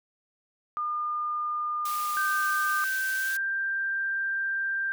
sine tone, 1211 Hz, D#6, 47 cents flat, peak -27 dBFS, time 0.77-2.84 s, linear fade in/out 0 ms
white high-pass noise, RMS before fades -38 dBFS, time 1.85-3.37 s, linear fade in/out 5 ms, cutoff 1700 Hz, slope 12 dB/octave
sine tone with pitch glide, 1554 to 1581.2 Hz, G6 to G6, -16 to +15 cents, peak -26 dBFS, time 2.17-4.92 s, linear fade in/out 0 ms, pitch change +31 cents, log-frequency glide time 3.17-3.37 s
effects none

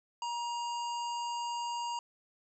harmonic tone with a mistuned harmonic, 949 Hz, A#5, 31 cents sharp, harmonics 1 / 3 / 5 / 7 / 8, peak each -34 / -44 / -48 / -51 / -52 dBFS, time 0.22-1.99 s, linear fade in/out 2 ms, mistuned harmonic 3, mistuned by -17 cents, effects 12-bit

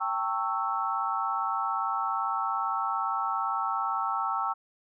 sine chord, A dominant seventh, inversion third, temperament equal with one note detuned, 784 / 901.6 / 1108.7 / 1318.5 Hz, G5 / A5 / C#6 / E6, 0 / +42 / 0 / 0 cents, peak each -33 / -33 / -33 / -30 dBFS, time 0-4.54 s, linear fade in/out 20 ms, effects none

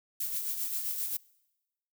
violet noise with tremolo, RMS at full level -32 dBFS, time 0.2-1.17 s, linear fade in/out 5 ms, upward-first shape sine, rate 7.6 Hz, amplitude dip 45%, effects noise-tail reverb RT60 1.0 s tail -24 dB re dry

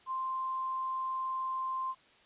sine tone with quantisation, 1046.5 Hz, C6, in tune, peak -32 dBFS, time 0.06-1.95 s, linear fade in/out 50 ms, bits 10, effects white hiss -62 dBFS RMS until 2.25 s + resampled to 8000 Hz

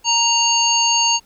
harmonic tone with a mistuned harmonic, 932.3 Hz, A#5, in tune, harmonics 1 / 3 / 5 / 7, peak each -19 / -19 / -19 / -19 dBFS, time 0.04-1.2 s, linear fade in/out 50 ms, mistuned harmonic 5, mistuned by -50 cents, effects pink hiss -55 dBFS RMS until 1.25 s

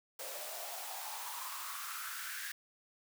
white noise with high-pass filter sweep, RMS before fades -43 dBFS, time 0.19-2.52 s, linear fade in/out 5 ms, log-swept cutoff 540 to 1700 Hz, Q 5.8, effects none

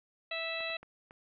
harmonic tone, 657 Hz, E5, 6 cents flat, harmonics 1 / 2 / 3 / 4 / 5 / 6, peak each -40 / -46 / -42 / -38 / -48 / -41 dBFS, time 0.31-0.77 s, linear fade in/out 5 ms
clicks, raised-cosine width 0.5 ms, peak -35 / -38 / -35 / -37 dBFS, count 4, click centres 0.606 / 0.702 / 0.83 / 1.109 s
effects none

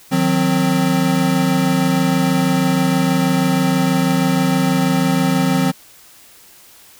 square chord, C diminished, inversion first, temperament equal with one note detuned, 155.56 / 181.82 / 261.6 Hz, Eb3 / Gb3 / C4, 0 / -30 / 0 cents, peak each -21 / -18 / -18 dBFS, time 0.11-5.72 s, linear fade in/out 20 ms, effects white hiss -45 dBFS RMS until 6.99 s

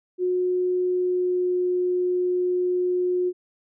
sine tone with pitch glide, 363.1 to 360.8 Hz, F#4 to F#4, -33 to -44 cents, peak -20 dBFS, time 0.18-3.33 s, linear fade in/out 50 ms, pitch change -11 cents, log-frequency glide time 0.84-1.58 s, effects none

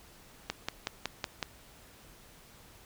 click train, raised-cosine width 0.2 ms, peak -14 dBFS, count 6, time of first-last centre 0.5-1.428 s, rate 5.39 Hz, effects pink hiss -56 dBFS RMS until 2.85 s

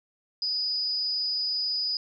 sine tone with amplitude modulation, 4963 Hz, D#8, 5 cents flat, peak -23 dBFS, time 0.42-1.97 s, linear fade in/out 2 ms, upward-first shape sine, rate 258 Hz, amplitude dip 55%, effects none

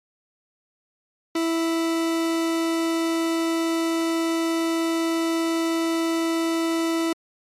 40% pulse tone, 329.6 Hz, E4, in tune, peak -20 dBFS, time 1.35-7.13 s, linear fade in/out 5 ms, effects low-pass 12000 Hz 12 dB/octave + MP3 64 kbps

